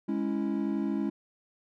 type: chord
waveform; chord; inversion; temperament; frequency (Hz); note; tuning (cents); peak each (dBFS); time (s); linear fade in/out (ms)
triangle; C# minor; second; equal; 207.7 / 277.2 / 329.6; G#3 / C#4 / E4; 0 / 0 / 0; -29 / -30 / -31; 0.08-1.1; 10
effects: none